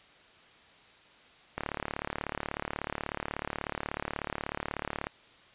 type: click train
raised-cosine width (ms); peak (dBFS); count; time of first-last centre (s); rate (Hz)
0.5; -17; 128; 1.58-5.069; 36.4
effects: white hiss -57 dBFS RMS until 5.54 s + resampled to 8000 Hz